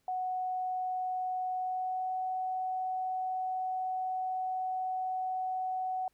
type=tone with pitch glide; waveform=sine; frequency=740 to 746 Hz; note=F#5 to F#5; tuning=0 to +14 cents; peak=-31 dBFS; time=0.08-6.08 s; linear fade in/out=2 ms; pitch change=+14 cents; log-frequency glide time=1.56-2.16 s; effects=pink hiss -75 dBFS RMS until 6.13 s

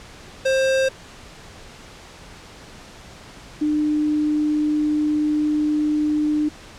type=tone pair in turn; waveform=square / sine; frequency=530 / 301.4 Hz; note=C5 / D4; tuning=+22 / +45 cents; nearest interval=minor seventh; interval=977 cents; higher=first; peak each=-17 dBFS; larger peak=neither; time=0.45-0.89 / 3.61-6.49 s; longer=second; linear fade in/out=10 ms; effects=pink hiss -42 dBFS RMS until 6.78 s + low-pass 7000 Hz 12 dB/octave

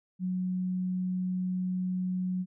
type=tone; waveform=sine; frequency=183.5 Hz; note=F#3; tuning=14 cents flat; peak=-28 dBFS; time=0.19-2.46 s; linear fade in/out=50 ms; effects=none

